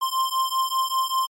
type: beating tone pair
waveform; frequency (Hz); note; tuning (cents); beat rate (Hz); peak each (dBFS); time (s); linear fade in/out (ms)
square; 1046.5 / 1051.6; C6 / C6; 0 / +8; 5.1; -25 / -25; 0.01-1.27; 20
effects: MP3 64 kbps